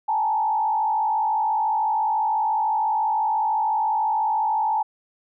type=tone with frequency modulation; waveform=sine; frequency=867 Hz; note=A5; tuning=26 cents flat; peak=-19 dBFS; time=0.08-4.83 s; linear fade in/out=10 ms; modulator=54.1 Hz; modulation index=0.92; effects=none